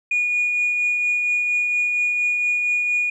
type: tone with tremolo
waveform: sine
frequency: 2448 Hz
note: D#7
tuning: 29 cents flat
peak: -15 dBFS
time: 0.11-3.1 s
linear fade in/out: 5 ms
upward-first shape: triangle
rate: 4.3 Hz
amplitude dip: 35%
effects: tanh soft clip ceiling -14 dBFS